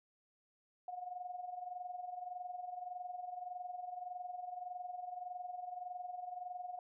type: tone with amplitude modulation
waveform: sine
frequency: 722 Hz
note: F#5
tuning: 43 cents flat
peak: -39 dBFS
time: 0.88-6.79 s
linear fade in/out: 2 ms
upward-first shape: sine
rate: 21.7 Hz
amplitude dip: 70%
effects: none